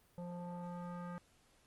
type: tone with low-pass filter sweep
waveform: square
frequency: 175.6 Hz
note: F3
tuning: 10 cents sharp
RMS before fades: -45 dBFS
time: 0.18-1.18 s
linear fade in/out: 0 ms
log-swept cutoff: 700 to 1400 Hz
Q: 2.6
effects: pink hiss -70 dBFS RMS until 1.66 s + Opus 32 kbps